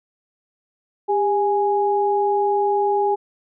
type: tone pair together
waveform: sine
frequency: 400.9 / 830 Hz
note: G4 / G#5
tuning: +39 / -1 cents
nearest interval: octave + minor second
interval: 1260 cents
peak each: -19 dBFS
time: 1.08-3.16 s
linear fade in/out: 20 ms
effects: none